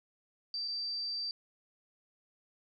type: tone with dropouts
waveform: sine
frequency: 4667 Hz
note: D8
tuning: 12 cents flat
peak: -34 dBFS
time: 0.54-1.31 s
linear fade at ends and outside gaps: 1 ms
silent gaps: 0.678-0.682 s
effects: none